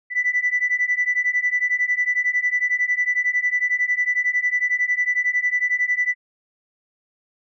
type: beating tone pair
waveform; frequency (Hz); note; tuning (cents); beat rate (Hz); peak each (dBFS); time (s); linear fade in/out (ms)
sine; 1975.5 / 1986.5; B6 / B6; 0 / +10; 11; -21 / -20; 0.1-6.15; 50
effects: tanh soft clip ceiling -11 dBFS